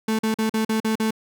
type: tone bursts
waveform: 35% pulse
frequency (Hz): 220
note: A3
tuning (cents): 0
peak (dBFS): -18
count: 7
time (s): 0.08-1.108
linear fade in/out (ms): 5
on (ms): 110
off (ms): 43
effects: none